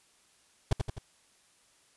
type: noise with echo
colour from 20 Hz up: brown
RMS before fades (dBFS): -22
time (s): 0.71-0.73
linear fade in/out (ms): 5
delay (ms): 85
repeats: 3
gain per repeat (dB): -5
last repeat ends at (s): 0.985
effects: white hiss -65 dBFS RMS until 1.96 s + resampled to 24000 Hz